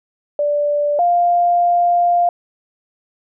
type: tone pair in turn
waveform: sine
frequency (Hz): 585 / 699.5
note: D5 / F5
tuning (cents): -7 / +3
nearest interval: minor third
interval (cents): 310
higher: second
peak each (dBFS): -14 / -11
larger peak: second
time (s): 0.39-0.99 / 0.99-2.29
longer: second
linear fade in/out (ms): 2
effects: none